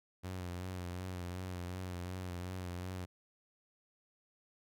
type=tone with vibrato; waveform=sawtooth; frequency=90.5 Hz; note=F#2; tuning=38 cents flat; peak=-36 dBFS; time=0.23-3.06 s; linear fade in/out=20 ms; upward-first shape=sine; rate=2.7 Hz; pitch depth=47 cents each way; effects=none